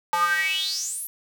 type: tone with high-pass filter sweep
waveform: square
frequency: 173.4 Hz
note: F3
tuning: 12 cents flat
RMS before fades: -25 dBFS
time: 0.13-1.07 s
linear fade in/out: 0 ms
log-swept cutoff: 920 to 12000 Hz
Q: 9.5
effects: none